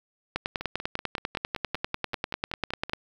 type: two click trains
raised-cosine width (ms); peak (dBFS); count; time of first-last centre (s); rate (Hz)
0.3; -19 / -11; 13 / 27; 0.61-2.896 / 0.36-2.934; 5.25 / 10.1
effects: 8-bit